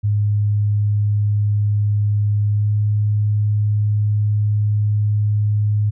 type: tone with pitch glide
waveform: sine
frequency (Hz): 103.83 to 104.85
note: G#2 to G#2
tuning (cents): 0 to +17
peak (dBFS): -14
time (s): 0.03-5.91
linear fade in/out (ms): 20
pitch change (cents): +17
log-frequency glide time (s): 2.49-2.73
effects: none